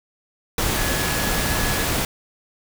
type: tone in noise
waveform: sine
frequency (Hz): 1691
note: G#6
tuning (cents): +31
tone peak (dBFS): -30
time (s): 0.77-1.85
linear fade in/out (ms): 2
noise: pink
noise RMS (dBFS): -22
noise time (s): 0.58-2.05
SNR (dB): -11
effects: none